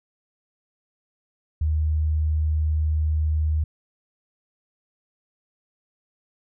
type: tone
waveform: sine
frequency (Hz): 77.3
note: D#2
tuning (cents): -11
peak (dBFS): -19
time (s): 1.61-3.64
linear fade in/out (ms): 5
effects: none